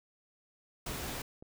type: noise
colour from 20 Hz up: pink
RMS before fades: -39 dBFS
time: 0.86-1.22 s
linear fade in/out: 5 ms
type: clicks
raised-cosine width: 2 ms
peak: -36 dBFS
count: 2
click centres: 1.134 / 1.425 s
effects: none